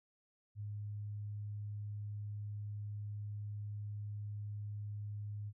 sine tone, 103.83 Hz, G#2, in tune, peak -40 dBFS, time 0.55-5.53 s, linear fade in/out 50 ms, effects none

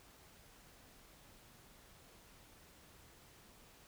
silence, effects pink hiss -62 dBFS RMS until 3.87 s

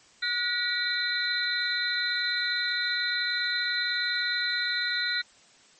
sine tone cluster, 1453 / 1929 / 2292 / 3670 / 4042 Hz, F#6 / B6 / D7 / A#7 / B7, -32 / -41 / -43 / -28 / +39 cents, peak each -30 / -32 / -38 / -37 / -29 dBFS, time 0.22-5.22 s, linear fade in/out 10 ms, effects white hiss -57 dBFS RMS until 5.79 s + MP3 32 kbps

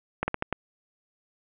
slowing click train, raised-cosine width 0.5 ms, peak -11 dBFS, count 5, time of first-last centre 0.23-0.527 s, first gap 50 ms, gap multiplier 1.27, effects resampled to 8000 Hz + 7-bit

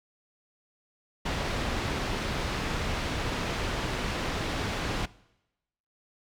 pink low-pass noise, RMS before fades -31 dBFS, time 1.25-5.06 s, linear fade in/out 10 ms, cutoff 4200 Hz, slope 12 dB/octave, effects noise-tail reverb RT60 0.9 s tail -21 dB re dry

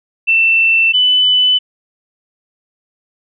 sine tone pair in turn, 2677 / 2999 Hz, E7 / F#7, +26 / +23 cents, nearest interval major second, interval 197 cents, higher second, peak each -8 dBFS, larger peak neither, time 0.27-0.93 / 0.93-1.59 s, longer neither, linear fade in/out 20 ms, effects none

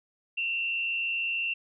sine tone with frequency modulation, 2727 Hz, F7, 42 cents flat, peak -27 dBFS, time 0.37-1.54 s, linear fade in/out 10 ms, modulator 99.9 Hz, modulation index 0.73, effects none

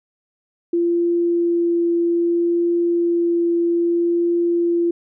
sine tone with vibrato, 342.4 Hz, F4, 34 cents flat, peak -15 dBFS, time 0.73-4.91 s, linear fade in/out 5 ms, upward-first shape triangle, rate 0.62 Hz, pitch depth 8 cents each way, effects none

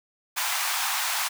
pink high-pass noise, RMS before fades -27 dBFS, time 0.36-1.29 s, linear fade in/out 20 ms, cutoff 770 Hz, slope 48 dB/octave, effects none

